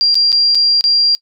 sine tone with dropouts, 4762 Hz, D8, 23 cents sharp, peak -9 dBFS, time 0.01-1.15 s, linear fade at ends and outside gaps 0 ms, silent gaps 0.144-0.154 / 0.319-0.327 / 0.548-0.553 / 0.81-0.84 s, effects noise-tail reverb RT60 0.1 s tail -24 dB re dry

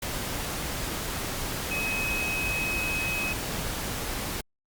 sine tone in noise, 2542 Hz, D#7, 36 cents sharp, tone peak -28 dBFS, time 1.71-3.33 s, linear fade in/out 5 ms, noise pink, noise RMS -32 dBFS, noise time 0.02-4.41 s, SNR +1 dB, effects Opus 48 kbps

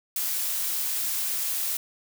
blue noise, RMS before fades -28 dBFS, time 0.16-1.77 s, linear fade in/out 2 ms, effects none

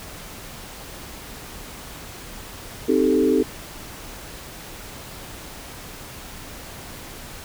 sine chord, A half-diminished seventh, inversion first, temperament equal, 261.6 / 311.1 / 392 / 440 Hz, C4 / Eb4 / G4 / A4, 0 / 0 / 0 / 0 cents, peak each -21 dBFS, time 2.88-3.43 s, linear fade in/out 10 ms, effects pink hiss -38 dBFS RMS until 7.44 s

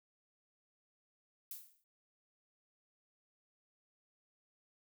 violet noise with exponential decay, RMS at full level -43 dBFS, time 1.51-1.84 s, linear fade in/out 2 ms, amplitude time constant 70 ms, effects none

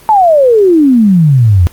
sine exponential sweep, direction down, 896 to 82.41 Hz, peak -3 dBFS, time 0.09-1.67 s, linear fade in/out 0 ms, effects pink hiss -38 dBFS RMS until 1.72 s + Opus 24 kbps

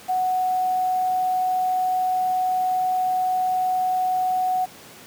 sine tone with quantisation, 740 Hz, F#5, in tune, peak -19 dBFS, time 0.08-4.66 s, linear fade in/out 20 ms, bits 7, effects pink hiss -44 dBFS RMS until 5.06 s + high-pass 150 Hz 12 dB/octave

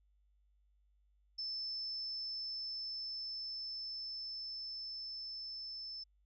sine tone with level ramp, 5274 Hz, E8, in tune, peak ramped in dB -38 to -43 dBFS, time 1.38-6.04 s, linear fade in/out 10 ms, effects added 50 Hz sine -69 dBFS peak until 6.25 s

